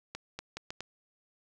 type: accelerating click train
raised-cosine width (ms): 0.2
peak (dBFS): -21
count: 5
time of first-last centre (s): 0.15-0.806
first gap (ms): 240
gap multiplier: 0.75
effects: none